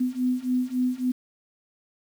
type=beating tone pair; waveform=sine; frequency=250 / 253.6 Hz; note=B3 / B3; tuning=+21 / +46 cents; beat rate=3.6 Hz; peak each=-26 / -25 dBFS; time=0-1.12 s; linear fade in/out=10 ms; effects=8-bit